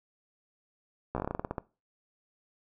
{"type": "slowing click train", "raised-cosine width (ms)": 1, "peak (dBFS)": -18, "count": 13, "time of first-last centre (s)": [1.15, 1.582], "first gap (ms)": 14, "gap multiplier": 1.16, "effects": ["noise-tail reverb RT60 0.3 s tail -20 dB re dry"]}